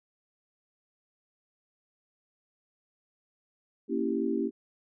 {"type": "chord", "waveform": "sine", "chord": "A# diminished seventh", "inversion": "none", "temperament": "equal", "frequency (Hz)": [233.1, 277.2, 329.6, 392], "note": ["A#3", "C#4", "E4", "G4"], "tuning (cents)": [0, 0, 0, 0], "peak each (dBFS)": -32, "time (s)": [3.88, 4.51], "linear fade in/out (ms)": 50, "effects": []}